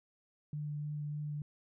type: tone with vibrato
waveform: sine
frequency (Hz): 148.5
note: D3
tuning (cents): +20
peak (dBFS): -36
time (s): 0.53-1.42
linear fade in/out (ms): 2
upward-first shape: sine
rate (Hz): 3.3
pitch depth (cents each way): 10
effects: none